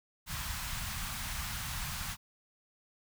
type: band-stop noise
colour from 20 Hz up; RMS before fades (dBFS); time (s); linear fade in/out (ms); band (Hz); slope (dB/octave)
pink; -38; 0.26-2.17; 50; 180 to 890; 24
effects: none